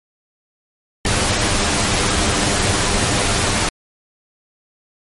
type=noise with comb filter; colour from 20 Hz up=pink; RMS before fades=-17 dBFS; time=1.05-3.69 s; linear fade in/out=2 ms; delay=10 ms; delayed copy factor=+0.5; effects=MP3 48 kbps